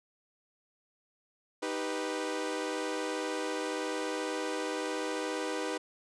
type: chord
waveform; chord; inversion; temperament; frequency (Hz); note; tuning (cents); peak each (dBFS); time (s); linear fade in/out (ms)
sawtooth; Eb augmented; none; equal; 311.1 / 392 / 493.9; Eb4 / G4 / B4; 0 / 0 / 0; -33 / -34 / -32; 1.62-5.78; 10
effects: resampled to 22050 Hz